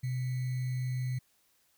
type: tone with sample-and-hold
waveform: sine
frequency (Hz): 127.2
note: C3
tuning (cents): -48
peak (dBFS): -30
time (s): 0.03-1.19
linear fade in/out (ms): 10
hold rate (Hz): 2100
effects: white hiss -70 dBFS RMS until 1.77 s